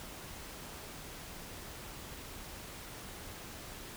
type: silence
effects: pink hiss -47 dBFS RMS until 3.96 s